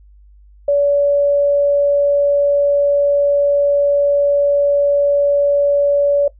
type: tone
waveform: sine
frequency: 571 Hz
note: D5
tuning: 49 cents flat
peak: -10 dBFS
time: 0.68-6.28 s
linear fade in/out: 5 ms
effects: noise-tail reverb RT60 0.1 s tail -17 dB re dry + added 50 Hz sine -42 dBFS peak until 6.39 s